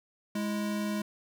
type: tone pair together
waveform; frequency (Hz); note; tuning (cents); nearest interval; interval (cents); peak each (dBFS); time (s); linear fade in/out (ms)
square; 208 / 329.6; G#3 / E4; +3 / 0; minor sixth; 797; -31 / -39; 0.35-1.02; 5
effects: none